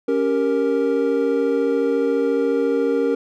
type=chord; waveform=triangle; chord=G diminished; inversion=second; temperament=equal; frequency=277.2 / 392 / 466.2 Hz; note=Db4 / G4 / Bb4; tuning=0 / 0 / 0 cents; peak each=-20 / -22 / -17 dBFS; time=0.08-3.15 s; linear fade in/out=5 ms; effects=none